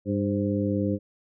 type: harmonic tone with a mistuned harmonic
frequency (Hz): 100.2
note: G2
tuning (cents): +38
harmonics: 1 / 2 / 3 / 4 / 5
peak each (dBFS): -29 / -27 / -28 / -34 / -31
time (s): 0.05-0.99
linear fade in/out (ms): 50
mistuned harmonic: 5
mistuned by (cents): +57
effects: none